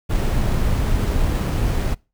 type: noise with sample-and-hold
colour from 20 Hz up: brown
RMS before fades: -19 dBFS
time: 0.09-1.95 s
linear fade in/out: 20 ms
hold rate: 11025 Hz
effects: noise-tail reverb RT60 0.3 s tail -25 dB re dry